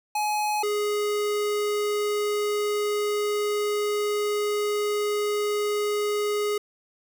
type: tone pair in turn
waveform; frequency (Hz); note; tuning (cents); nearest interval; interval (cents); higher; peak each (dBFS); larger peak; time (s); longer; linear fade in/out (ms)
square; 843 / 416.1; G#5 / G#4; +26 / +3; octave; 1223; first; -24; neither; 0.15-0.63 / 0.63-6.58; second; 5
effects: none